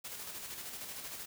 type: noise with tremolo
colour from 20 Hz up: white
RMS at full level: -43 dBFS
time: 0.04-1.26 s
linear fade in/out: 10 ms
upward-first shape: square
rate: 13 Hz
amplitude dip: 35%
effects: none